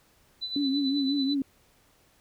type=tone with tremolo; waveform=sine; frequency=3994 Hz; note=B7; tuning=19 cents sharp; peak=-29 dBFS; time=0.41-1.35 s; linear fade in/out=20 ms; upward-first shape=sine; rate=9.1 Hz; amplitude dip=60%
type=tone with vibrato; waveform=sine; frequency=276.7 Hz; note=C#4; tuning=3 cents flat; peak=-24 dBFS; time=0.56-1.42 s; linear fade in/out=2 ms; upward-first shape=triangle; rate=5.5 Hz; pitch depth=87 cents each way
effects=pink hiss -63 dBFS RMS until 2.2 s